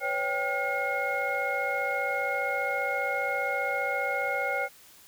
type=tone cluster; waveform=sine; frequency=504 / 559 / 784 / 1429 / 2157 Hz; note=B4 / C#5 / G5 / F6 / C#7; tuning=+35 / +14 / 0 / +39 / -48 cents; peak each=-35 / -32 / -32 / -32 / -31 dBFS; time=0-4.69 s; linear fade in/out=50 ms; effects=tanh soft clip ceiling -17 dBFS + white hiss -54 dBFS RMS until 5.07 s